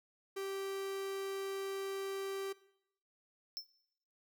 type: tone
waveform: 45% pulse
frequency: 390 Hz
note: G4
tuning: 9 cents flat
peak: -38 dBFS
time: 0.36-2.53 s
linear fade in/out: 10 ms
type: tone with exponential decay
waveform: square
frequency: 5340 Hz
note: E8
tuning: 22 cents sharp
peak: -36 dBFS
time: 3.57-3.7 s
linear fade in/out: 0 ms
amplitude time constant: 28 ms
effects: noise-tail reverb RT60 0.8 s tail -20 dB re dry